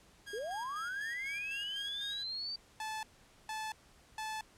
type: tone with tremolo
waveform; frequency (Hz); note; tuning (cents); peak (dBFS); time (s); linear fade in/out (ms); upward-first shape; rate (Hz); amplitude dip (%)
sawtooth; 1633; G#6; -30; -40; 0.26-2.24; 20; square; 4; 50
type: linear sweep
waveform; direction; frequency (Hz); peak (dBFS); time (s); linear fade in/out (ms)
sine; up; 392 to 4655; -37; 0.33-2.56; 5
type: tone bursts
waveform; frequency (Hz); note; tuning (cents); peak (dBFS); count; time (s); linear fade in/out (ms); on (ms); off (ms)
sawtooth; 870; A5; -20; -34; 3; 2.8-4.41; 2; 230; 460
effects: pink hiss -63 dBFS RMS until 4.57 s + low-pass 10000 Hz 12 dB/octave